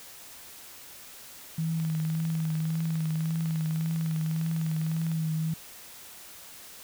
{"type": "tone with vibrato", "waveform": "sine", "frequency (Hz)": 160.6, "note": "E3", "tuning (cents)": -45, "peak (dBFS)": -26, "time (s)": [1.58, 5.54], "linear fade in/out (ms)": 5, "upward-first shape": "triangle", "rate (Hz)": 1.8, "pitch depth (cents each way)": 31}
{"type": "click train", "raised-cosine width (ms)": 0.3, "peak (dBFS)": -28, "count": 67, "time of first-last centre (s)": [1.8, 5.117], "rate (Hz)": 19.9}
{"effects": ["white hiss -47 dBFS RMS until 6.83 s"]}